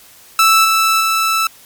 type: tone with level steps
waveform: sawtooth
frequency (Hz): 1318.5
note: E6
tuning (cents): 0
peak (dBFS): -4 / -7 / -9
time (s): 0.39-1.47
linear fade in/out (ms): 2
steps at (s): 0.64 / 1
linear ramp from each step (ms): 10
effects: white hiss -43 dBFS RMS until 1.65 s + MP3 96 kbps